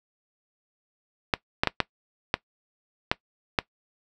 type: clicks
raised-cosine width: 0.3 ms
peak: -4 dBFS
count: 7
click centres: 1.338 / 1.635 / 1.673 / 1.803 / 2.341 / 3.115 / 3.588 s
effects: noise-tail reverb RT60 0.1 s tail -20 dB re dry